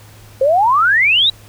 sine exponential sweep, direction up, 512 to 3951 Hz, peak -9 dBFS, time 0.41-1.3 s, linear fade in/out 5 ms, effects added 105 Hz sine -40 dBFS peak until 1.48 s + pink hiss -44 dBFS RMS until 1.48 s

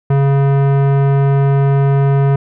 sine tone with tanh clipping, 138.6 Hz, C#3, in tune, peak -11 dBFS, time 0.1-2.36 s, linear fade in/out 5 ms, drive 18 dB, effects none

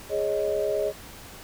sine chord, Ab suspended fourth, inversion none, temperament just, 415.3 / 553.7 / 623 Hz, Ab4 / Db5 / Eb5, 0 / -2 / +2 cents, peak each -27 / -29 / -27 dBFS, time 0.09-0.93 s, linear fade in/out 50 ms, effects pink hiss -44 dBFS RMS until 1.43 s

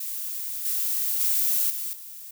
violet noise with level steps, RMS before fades -32 / -26 / -23 / -31 / -41 dBFS, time 0-2.31 s, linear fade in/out 5 ms, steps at 0.65 / 1.2 / 1.7 / 1.93 s, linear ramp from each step 2 ms, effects none

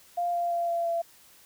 sine tone with pitch steps, 698.5 / 692.9 / 687.3 / 681.8 / 676.3 Hz, F5 / F5 / F5 / F5 / E5, 0 / -14 / -28 / -42 / +44 cents, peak -25 dBFS, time 0.17-1.02 s, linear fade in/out 10 ms, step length 170 ms, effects white hiss -56 dBFS RMS until 1.45 s

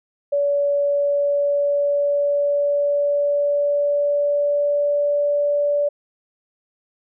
sine tone with pitch glide, 571 to 579.6 Hz, D5 to D5, -49 to -23 cents, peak -16 dBFS, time 0.32-5.89 s, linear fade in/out 10 ms, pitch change +26 cents, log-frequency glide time 0.71-5.02 s, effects none

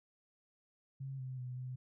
sine tone with pitch steps, 135 / 129.5 / 125.5 / 127.5 Hz, C#3 / C3 / B2 / C3, -45 / -17 / +28 / -44 cents, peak -40 dBFS, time 1-1.76 s, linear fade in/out 10 ms, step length 190 ms, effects none

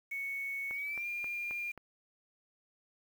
sine tone with pitch glide, 2217 to 2404 Hz, C#7 to D7, 0 to +40 cents, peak -35 dBFS, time 0.11-1.72 s, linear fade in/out 10 ms, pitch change +140 cents, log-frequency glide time 0.72-1.07 s
click train, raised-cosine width 0.5 ms, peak -32 dBFS, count 5, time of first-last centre 0.71-1.777 s, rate 3.75 Hz
effects 9-bit

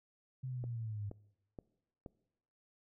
sine linear sweep, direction down, 131.7 to 99.6 Hz, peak -38 dBFS, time 0.43-1.1 s, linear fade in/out 10 ms
click train, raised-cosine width 2 ms, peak -33 dBFS, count 4, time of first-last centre 0.64-2.062 s, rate 2.11 Hz
effects noise-tail reverb RT60 0.9 s tail -22 dB re dry

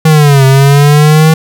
square linear two-way sweep, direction down then up, 160 to 132.8 to 160 Hz, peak -3 dBFS, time 0.05-1.34 s, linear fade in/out 5 ms, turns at 0.45 s, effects none

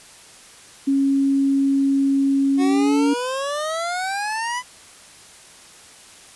sine tone with pitch glide, 274.6 to 284.3 Hz, C#4 to C#4, -16 to +44 cents, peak -15 dBFS, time 0.87-3.14 s, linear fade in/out 10 ms, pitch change +60 cents, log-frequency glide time 2.52-2.94 s
25% pulse exponential sweep, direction up, 359.9 to 1011 Hz, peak -19 dBFS, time 2.57-4.63 s, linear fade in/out 50 ms
effects white hiss -45 dBFS RMS until 6.35 s + resampled to 24000 Hz

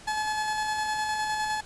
30% pulse tone with tremolo, 857 Hz, A5, 46 cents flat, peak -23 dBFS, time 0.07-1.61 s, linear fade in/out 10 ms, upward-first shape square, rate 9.8 Hz, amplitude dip 25%, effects pink hiss -48 dBFS RMS until 1.65 s + resampled to 22050 Hz

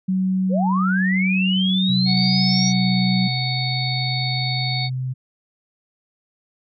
sine tone, 187.6 Hz, F#3, 24 cents sharp, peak -17 dBFS, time 0.08-3.28 s, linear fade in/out 10 ms
sine linear sweep, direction up, 440 to 5840 Hz, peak -21 dBFS, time 0.49-2.73 s, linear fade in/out 50 ms
sine tone with pitch glide, 131.1 to 128.92 Hz, C3 to C3, +4 to -25 cents, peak -22 dBFS, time 1.88-5.14 s, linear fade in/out 20 ms, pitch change -29 cents, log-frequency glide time 2.49-2.77 s
harmonic tone, 741 Hz, F#5, 2 cents sharp, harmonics 1 / 3 / 5 / 6, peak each -31 / -29 / -29 / -26 dBFS, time 2.05-4.9 s, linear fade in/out 50 ms
effects none

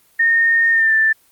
sine tone with pitch glide, 1836 to 1770.4 Hz, A#6 to A6, -27 to +10 cents, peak -11 dBFS, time 0.19-1.13 s, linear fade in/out 10 ms, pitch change -63 cents, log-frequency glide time 0.71-0.94 s, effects white hiss -55 dBFS RMS until 1.31 s + Opus 24 kbps

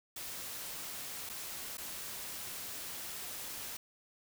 white noise with dropouts, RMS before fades -43 dBFS, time 0.16-3.77 s, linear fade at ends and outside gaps 5 ms, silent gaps 1.292-1.296 / 1.772-1.78 s, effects none

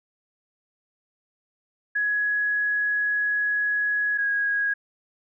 sine tone pair in turn, 1676 / 1649.1 Hz, G#6 / G#6, +15 / -13 cents, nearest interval unison, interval 28 cents, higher first, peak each -21 dBFS, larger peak neither, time 1.95-4.18 / 4.18-4.74 s, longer first, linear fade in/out 10 ms, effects none

